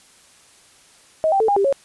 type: tone with pitch steps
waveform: sine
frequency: 633 / 782 / 442.1 / 810 / 396.3 / 552 Hz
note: D#5 / G5 / A4 / G#5 / G4 / C#5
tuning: +30 / -4 / +8 / -43 / +19 / -7 cents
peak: -14 dBFS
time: 1.24-1.726 s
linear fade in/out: 0 ms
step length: 81 ms
effects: white hiss -51 dBFS RMS until 1.84 s + resampled to 24000 Hz

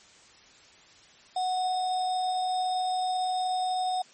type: tone with sample-and-hold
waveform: sine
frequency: 738 Hz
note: F#5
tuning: 5 cents flat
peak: -25 dBFS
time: 1.36-4.02 s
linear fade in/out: 5 ms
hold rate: 4410 Hz
effects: white hiss -55 dBFS RMS until 4.13 s + MP3 32 kbps

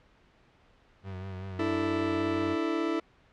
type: tone with vibrato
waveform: 35% pulse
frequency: 94.6 Hz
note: F#2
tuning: 39 cents sharp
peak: -35 dBFS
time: 1.03-2.57 s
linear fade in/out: 50 ms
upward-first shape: sine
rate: 5.2 Hz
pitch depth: 42 cents each way
type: chord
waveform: 40% pulse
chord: D suspended second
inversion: none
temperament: just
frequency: 293.7 / 330.4 / 440.5 Hz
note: D4 / E4 / A4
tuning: 0 / +4 / +2 cents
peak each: -33 / -28 / -34 dBFS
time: 1.59-3 s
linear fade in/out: 5 ms
effects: pink hiss -62 dBFS RMS until 3.32 s + low-pass 3000 Hz 12 dB/octave

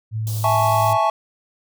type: tone with pitch glide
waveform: sine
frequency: 110 to 108.49 Hz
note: A2 to A2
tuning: 0 to -24 cents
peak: -21 dBFS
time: 0.11-0.98 s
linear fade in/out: 50 ms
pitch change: -24 cents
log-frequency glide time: 0.21-0.38 s
type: band-stop noise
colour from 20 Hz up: white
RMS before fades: -33 dBFS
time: 0.27-0.93 s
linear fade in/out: 0 ms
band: 910 to 3600 Hz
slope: 24 dB/octave
type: chord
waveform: triangle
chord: A major seventh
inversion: second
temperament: equal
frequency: 659.3 / 830.6 / 880 / 1108.7 Hz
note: E5 / G#5 / A5 / C#6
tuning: 0 / 0 / 0 / 0 cents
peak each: -19 dBFS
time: 0.44-1.1 s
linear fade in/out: 2 ms
effects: none

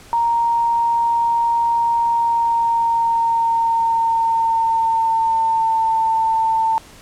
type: tone with pitch glide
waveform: sine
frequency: 932.3 to 894.8 Hz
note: A#5 to A5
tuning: 0 to +29 cents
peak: -14 dBFS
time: 0.13-6.78 s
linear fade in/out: 0 ms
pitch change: -71 cents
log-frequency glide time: 2.11-5.95 s
effects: pink hiss -43 dBFS RMS until 7.01 s + low-pass 11000 Hz 12 dB/octave

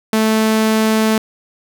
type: tone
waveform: sawtooth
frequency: 219.2 Hz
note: A3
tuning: 6 cents flat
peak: -8 dBFS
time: 0.13-1.18 s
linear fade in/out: 2 ms
effects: none

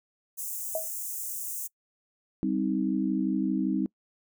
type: high-pass noise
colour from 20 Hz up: white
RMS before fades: -35 dBFS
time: 0.37-1.68 s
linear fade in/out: 20 ms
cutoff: 6400 Hz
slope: 48 dB/octave
type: tone with exponential decay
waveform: sine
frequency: 640 Hz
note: D#5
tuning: 49 cents sharp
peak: -24 dBFS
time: 0.75-0.9 s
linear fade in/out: 2 ms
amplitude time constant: 32 ms
type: chord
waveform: sine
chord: C minor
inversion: second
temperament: just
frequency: 196.22 / 261.6 / 314 Hz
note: G3 / C4 / Eb4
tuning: +2 / 0 / +16 cents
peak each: -29 dBFS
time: 2.43-3.86 s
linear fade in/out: 0 ms
effects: noise-tail reverb RT60 0.1 s tail -25 dB re dry

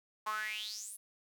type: tone with high-pass filter sweep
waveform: sawtooth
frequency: 213.7 Hz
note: G#3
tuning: 50 cents sharp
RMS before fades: -40 dBFS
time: 0.26-0.97 s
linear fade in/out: 10 ms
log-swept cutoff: 970 to 11000 Hz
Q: 8.3
effects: none

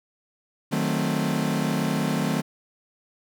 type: chord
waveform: 40% pulse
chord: D# diminished seventh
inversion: none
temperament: equal with one note detuned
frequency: 154.31 / 185 / 220 / 261.6 Hz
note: D#3 / F#3 / A3 / C4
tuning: -14 / 0 / 0 / 0 cents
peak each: -27 / -28 / -27 / -28 dBFS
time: 0.71-2.42 s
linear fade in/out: 20 ms
effects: none

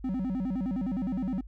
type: tone with vibrato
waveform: triangle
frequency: 220.2 Hz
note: A3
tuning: 2 cents sharp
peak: -26 dBFS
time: 0.04-1.41 s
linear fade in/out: 5 ms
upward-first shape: square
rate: 9.7 Hz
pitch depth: 280 cents each way
effects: noise-tail reverb RT60 0.1 s tail -26 dB re dry + added 50 Hz sine -42 dBFS peak until 1.47 s

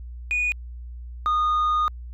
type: tone pair in turn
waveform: sine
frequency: 2464 / 1229.8 Hz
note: D#7 / D#6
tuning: -17 / -21 cents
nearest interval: octave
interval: 1204 cents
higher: first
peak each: -19 / -16 dBFS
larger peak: second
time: 0.31-0.52 / 1.26-1.88 s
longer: second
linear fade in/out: 0 ms
effects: tanh soft clip ceiling -18 dBFS + added 60 Hz sine -34 dBFS peak until 2.13 s

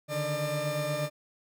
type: tone cluster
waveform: 40% pulse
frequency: 144.3 / 152.7 / 599 Hz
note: D3 / D#3 / D5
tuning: -30 / -32 / +34 cents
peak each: -34 / -36 / -30 dBFS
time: 0.08-1.1 s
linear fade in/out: 50 ms
effects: none

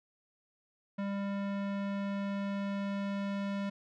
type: tone with low-pass filter sweep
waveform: square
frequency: 199.1 Hz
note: G3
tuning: 27 cents sharp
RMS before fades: -35 dBFS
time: 0.98-3.7 s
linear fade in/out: 10 ms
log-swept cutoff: 2200 to 3500 Hz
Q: 0.73
effects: none

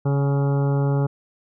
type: harmonic tone with a mistuned harmonic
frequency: 140 Hz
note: C#3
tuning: 18 cents sharp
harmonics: 1 / 2 / 3 / 4 / 5 / 6 / 7 / 8 / 9 / 10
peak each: -18 / -29 / -28 / -32 / -42 / -34 / -44 / -42 / -42 / -43 dBFS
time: 0.05-1.07 s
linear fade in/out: 10 ms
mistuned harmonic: 5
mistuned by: +62 cents
effects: none

